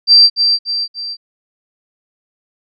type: tone with echo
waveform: sine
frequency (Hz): 4699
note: D8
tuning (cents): 0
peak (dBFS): -3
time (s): 0.07-0.3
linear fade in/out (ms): 50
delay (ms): 290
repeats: 3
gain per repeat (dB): -6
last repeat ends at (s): 1.17
effects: none